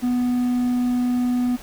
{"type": "tone", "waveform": "triangle", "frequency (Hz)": 246.9, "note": "B3", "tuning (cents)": 0, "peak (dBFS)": -16, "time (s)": [0.02, 1.57], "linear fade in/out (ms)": 20, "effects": ["pink hiss -42 dBFS RMS until 1.62 s"]}